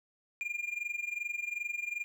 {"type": "tone with amplitude modulation", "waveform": "triangle", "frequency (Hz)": 2409, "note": "D7", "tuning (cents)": 43, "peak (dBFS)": -29, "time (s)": [0.41, 2.04], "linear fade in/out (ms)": 0, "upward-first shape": "sine", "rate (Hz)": 22.6, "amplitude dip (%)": 85, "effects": []}